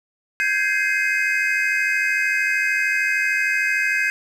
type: chord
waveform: triangle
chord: Ab major seventh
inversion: third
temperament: equal with one note detuned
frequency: 1568 / 1661.2 / 2093 / 2537 Hz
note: G6 / Ab6 / C7 / Eb7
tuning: 0 / 0 / 0 / +33 cents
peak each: -22 dBFS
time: 0.4-4.1 s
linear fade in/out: 0 ms
effects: none